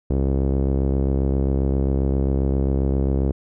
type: tone with low-pass filter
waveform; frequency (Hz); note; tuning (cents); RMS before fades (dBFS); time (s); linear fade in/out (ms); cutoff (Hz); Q
sawtooth; 67.5; C#2; -45; -20; 0.1-3.32; 5; 430; 1.6
effects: none